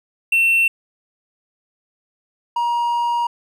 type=tone pair in turn; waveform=triangle; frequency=2700 / 948.8 Hz; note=E7 / A#5; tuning=+41 / +30 cents; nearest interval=octave + tritone; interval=1811 cents; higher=first; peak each=-11 / -15 dBFS; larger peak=first; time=0.32-0.68 / 2.56-3.27 s; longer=second; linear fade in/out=5 ms; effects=none